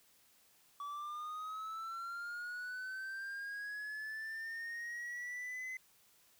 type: linear sweep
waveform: triangle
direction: up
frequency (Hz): 1142 to 2045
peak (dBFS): -39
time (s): 0.8-5.77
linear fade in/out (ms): 2
effects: white hiss -68 dBFS RMS until 6.39 s